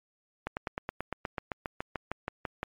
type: slowing click train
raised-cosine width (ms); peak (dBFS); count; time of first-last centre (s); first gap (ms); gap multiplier
0.5; -17; 17; 0.47-2.631; 99; 1.04
effects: MP3 64 kbps